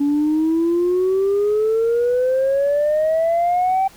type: exponential sweep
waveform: sine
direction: up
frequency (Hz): 283.1 to 778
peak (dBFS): -13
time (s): 0-3.88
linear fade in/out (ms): 10
effects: tanh soft clip ceiling -12 dBFS + pink hiss -46 dBFS RMS until 3.96 s